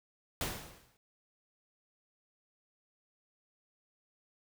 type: noise with exponential decay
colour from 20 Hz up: pink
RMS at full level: -33 dBFS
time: 0.41-0.97 s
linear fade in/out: 1 ms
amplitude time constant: 120 ms
effects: none